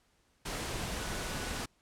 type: tone in noise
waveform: sine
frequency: 1480 Hz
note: F#6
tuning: in tune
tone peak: -48 dBFS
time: 0.99-1.61 s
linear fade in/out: 10 ms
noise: pink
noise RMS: -37 dBFS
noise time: 0.45-1.66 s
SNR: -14 dB
effects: pink hiss -71 dBFS RMS until 1.81 s + low-pass 10000 Hz 12 dB/octave